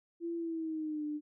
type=tone with pitch glide; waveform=sine; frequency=337.7 to 299.1 Hz; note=E4 to D4; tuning=+42 to +32 cents; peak=-34 dBFS; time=0.2-1.21 s; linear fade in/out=50 ms; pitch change=-210 cents; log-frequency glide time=0.36-1.05 s; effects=none